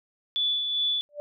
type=tone with tremolo; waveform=sine; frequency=3458 Hz; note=A7; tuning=31 cents flat; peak=-22 dBFS; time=0.36-1.01 s; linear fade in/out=0 ms; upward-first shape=sine; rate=2.5 Hz; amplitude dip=40%
type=tone with exponential growth; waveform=sine; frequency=587.3 Hz; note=D5; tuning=in tune; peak=-28 dBFS; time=1.09-1.2 s; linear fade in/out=0 ms; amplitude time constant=23 ms
effects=none